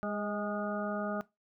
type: harmonic tone with a mistuned harmonic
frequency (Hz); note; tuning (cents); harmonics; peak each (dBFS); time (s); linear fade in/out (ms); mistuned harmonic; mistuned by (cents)
205.8; G#3; -16; 1 / 2 / 3 / 4 / 6 / 7; -36 / -43 / -37 / -44 / -41 / -43; 0.03-1.21; 0; 3; +31
effects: noise-tail reverb RT60 0.2 s tail -19 dB re dry